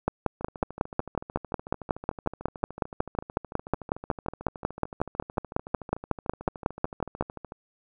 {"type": "two click trains", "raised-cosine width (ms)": 1, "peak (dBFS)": [-9, -24], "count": [40, 97], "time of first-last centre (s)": [[0.08, 7.21], [0.41, 7.521]], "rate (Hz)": [5.47, 13.5], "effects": []}